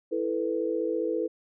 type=chord; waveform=sine; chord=E suspended fourth; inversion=none; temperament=just; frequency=329.6 / 439.5 / 494.4 Hz; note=E4 / A4 / B4; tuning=0 / -2 / +2 cents; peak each=-30 dBFS; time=0.11-1.28 s; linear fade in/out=20 ms; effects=none